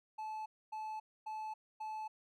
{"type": "tone bursts", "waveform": "triangle", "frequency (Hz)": 867, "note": "A5", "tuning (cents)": -26, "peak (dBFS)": -38, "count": 4, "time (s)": [0.18, 2.08], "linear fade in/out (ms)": 10, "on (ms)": 280, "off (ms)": 260, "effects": []}